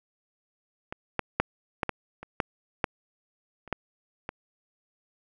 clicks, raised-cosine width 0.5 ms, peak -19 / -10 / -6 / -11 / -12 / -25 / -9 / -8 / -30 / -11 / -18 dBFS, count 11, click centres 0.925 / 1.193 / 1.4 / 1.832 / 1.893 / 2.23 / 2.402 / 2.842 / 3.677 / 3.727 / 4.291 s, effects none

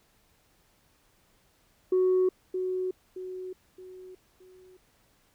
sine tone with echo, 370 Hz, F#4, in tune, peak -19 dBFS, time 1.92-2.29 s, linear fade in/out 5 ms, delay 620 ms, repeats 4, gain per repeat -8 dB, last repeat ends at 4.77 s, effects tanh soft clip ceiling -18 dBFS + pink hiss -66 dBFS RMS until 5.34 s

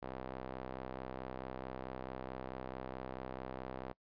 sawtooth tone with band-pass filter, 64.6 Hz, C2, 21 cents flat, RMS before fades -45 dBFS, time 0.02-3.93 s, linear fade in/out 10 ms, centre 670 Hz, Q 0.94, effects noise-tail reverb RT60 0.1 s tail -25 dB re dry + resampled to 11025 Hz

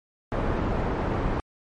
pink low-pass noise, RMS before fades -26 dBFS, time 0.32-1.4 s, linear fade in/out 0 ms, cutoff 1100 Hz, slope 12 dB/octave, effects MP3 48 kbps

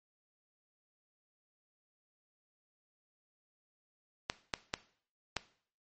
clicks, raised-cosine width 0.2 ms, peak -14 dBFS, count 4, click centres 4.299 / 4.538 / 4.739 / 5.367 s, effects noise-tail reverb RT60 0.5 s tail -17 dB re dry + MP3 32 kbps

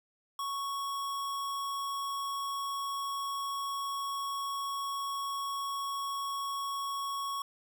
square tone, 1108.7 Hz, C#6, in tune, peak -34 dBFS, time 0.39-7.42 s, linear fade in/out 2 ms, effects none

